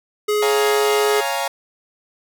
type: tone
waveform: square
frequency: 419.9 Hz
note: G#4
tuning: 19 cents sharp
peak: -17 dBFS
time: 0.28-1.21 s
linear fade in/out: 10 ms
type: chord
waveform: sawtooth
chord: Bb minor seventh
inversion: first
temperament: equal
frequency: 554.4 / 698.5 / 830.6 / 932.3 Hz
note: Db5 / F5 / Ab5 / Bb5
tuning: 0 / 0 / 0 / 0 cents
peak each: -22 dBFS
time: 0.42-1.48 s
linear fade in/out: 5 ms
effects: none